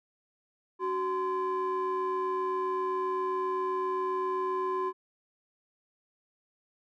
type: ring-modulated tone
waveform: triangle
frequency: 329.6 Hz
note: E4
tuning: in tune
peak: -23 dBFS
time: 0.79-4.93 s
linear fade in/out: 50 ms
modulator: 703 Hz
effects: none